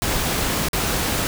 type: noise with dropouts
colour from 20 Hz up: pink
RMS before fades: -22 dBFS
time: 0.02-1.27 s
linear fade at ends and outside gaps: 0 ms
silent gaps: 0.685-0.732 s
effects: none